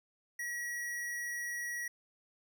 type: tone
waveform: square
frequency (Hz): 1917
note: A#6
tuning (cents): +48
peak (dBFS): -37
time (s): 0.39-1.88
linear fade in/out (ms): 5
effects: none